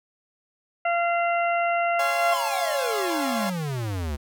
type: harmonic tone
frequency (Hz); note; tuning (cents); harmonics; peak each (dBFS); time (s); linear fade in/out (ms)
688; F5; -26; 1 / 2 / 3 / 4; -22 / -28 / -30 / -33; 0.85-2.34; 5
type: chord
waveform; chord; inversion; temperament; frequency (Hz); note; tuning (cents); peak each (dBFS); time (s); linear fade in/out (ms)
30% pulse; Db major seventh; none; equal with one note detuned; 554.4 / 685.7 / 830.6 / 1046.5; Db5 / F5 / Ab5 / C6; 0 / -32 / 0 / 0; -29 / -27 / -30 / -32; 1.99-3.5; 5
type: exponential sweep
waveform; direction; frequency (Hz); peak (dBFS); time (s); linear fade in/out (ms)
square; down; 1108 to 69; -27; 2.31-4.17; 20
effects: none